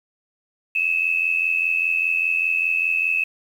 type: tone pair together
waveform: sine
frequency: 2552 / 2637 Hz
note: D#7 / E7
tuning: +43 / 0 cents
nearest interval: minor second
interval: 57 cents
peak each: -21 dBFS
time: 0.75-3.24 s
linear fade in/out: 5 ms
effects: 8-bit